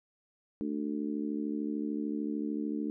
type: harmonic tone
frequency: 73.42 Hz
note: D2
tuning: in tune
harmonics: 3 / 4 / 5 / 6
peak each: -35 / -34 / -42 / -44 dBFS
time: 0.61-2.9 s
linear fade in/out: 0 ms
effects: none